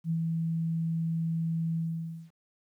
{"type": "tone with ADSR envelope", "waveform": "sine", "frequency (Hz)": 164.1, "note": "E3", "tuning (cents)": -8, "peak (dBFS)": -25, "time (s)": [0.04, 2.31], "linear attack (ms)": 64, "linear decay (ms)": 75, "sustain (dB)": -2, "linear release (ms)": 540, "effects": ["11-bit"]}